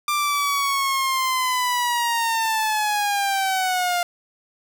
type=linear sweep; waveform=sawtooth; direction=down; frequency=1189 to 699 Hz; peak=-16 dBFS; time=0.08-4.03 s; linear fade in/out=2 ms; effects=8-bit